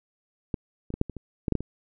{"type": "clicks", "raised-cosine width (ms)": 3, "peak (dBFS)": [-14, -23, -18, -8, -22, -24, -13, -9, -11, -21], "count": 10, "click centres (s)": [0.542, 0.904, 0.94, 1.014, 1.097, 1.167, 1.482, 1.523, 1.553, 1.606], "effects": []}